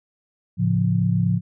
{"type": "chord", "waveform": "sine", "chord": "A augmented", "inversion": "none", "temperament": "equal", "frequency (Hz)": [110, 138.59, 174.61], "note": ["A2", "C#3", "E#3"], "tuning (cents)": [0, 0, 0], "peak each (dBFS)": [-21, -24, -20], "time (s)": [0.57, 1.41], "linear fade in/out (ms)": 50, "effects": []}